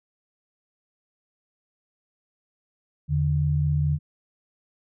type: tone pair together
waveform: sine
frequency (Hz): 82.6 / 147.18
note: E2 / D3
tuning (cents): +4 / +4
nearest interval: minor seventh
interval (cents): 1000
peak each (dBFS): -25 / -21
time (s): 3.08-3.99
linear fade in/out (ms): 50
effects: none